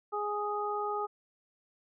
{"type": "harmonic tone", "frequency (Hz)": 415.3, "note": "G#4", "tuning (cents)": 0, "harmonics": [1, 2, 3], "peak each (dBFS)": [-35, -35, -35], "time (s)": [0.12, 1.07], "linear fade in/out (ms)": 20, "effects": []}